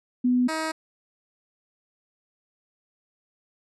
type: tone pair in turn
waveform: sine / 10% pulse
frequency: 248.6 / 317.6 Hz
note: B3 / D#4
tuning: +12 / +36 cents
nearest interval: major third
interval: 424 cents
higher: second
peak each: -18 dBFS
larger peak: neither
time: 0.24-0.48 / 0.48-0.72 s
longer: neither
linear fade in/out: 10 ms
effects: resampled to 24000 Hz